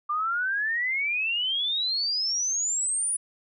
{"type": "exponential sweep", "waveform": "sine", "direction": "up", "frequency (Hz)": [1179, 9920], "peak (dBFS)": -24, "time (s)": [0.09, 3.17], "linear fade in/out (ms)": 10, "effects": []}